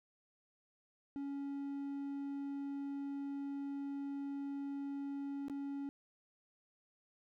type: tone with dropouts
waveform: triangle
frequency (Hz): 279.7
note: C#4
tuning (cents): +16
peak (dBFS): -37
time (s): 1.16-5.89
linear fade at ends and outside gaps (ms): 0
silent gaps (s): 5.483-5.498
effects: none